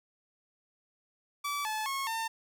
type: tone with pitch steps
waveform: sawtooth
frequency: 1153 / 865 / 1091 / 902 Hz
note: D6 / A5 / C#6 / A5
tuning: -32 / -30 / -28 / +43 cents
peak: -28 dBFS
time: 1.44-2.28 s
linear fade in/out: 10 ms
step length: 210 ms
effects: none